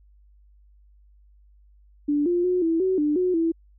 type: tone with pitch steps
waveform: sine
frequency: 291.9 / 350.3 / 362.6 / 328.4 / 375.7 / 297.6 / 364.5 / 329.5 Hz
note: D4 / F4 / F#4 / E4 / F#4 / D4 / F#4 / E4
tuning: -10 / +5 / -35 / -6 / +26 / +23 / -26 / -1 cents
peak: -19 dBFS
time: 2.08-3.52 s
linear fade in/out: 10 ms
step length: 180 ms
effects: added 50 Hz sine -52 dBFS peak until 3.78 s